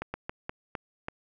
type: slowing click train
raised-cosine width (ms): 0.5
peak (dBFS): -18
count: 6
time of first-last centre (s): 0.02-1.084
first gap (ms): 120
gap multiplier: 1.29
effects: none